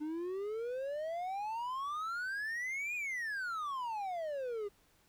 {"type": "exponential two-way sweep", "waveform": "triangle", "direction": "up then down", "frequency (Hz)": [296.6, 2489, 396.2], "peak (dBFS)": -34, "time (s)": [0, 4.69], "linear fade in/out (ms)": 20, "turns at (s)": 2.95, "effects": ["pink hiss -69 dBFS RMS until 5.08 s"]}